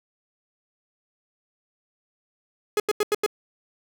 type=tone bursts; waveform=45% pulse; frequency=420 Hz; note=G#4; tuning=19 cents sharp; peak=-19 dBFS; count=5; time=2.77-3.263 s; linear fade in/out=2 ms; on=29 ms; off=87 ms; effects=none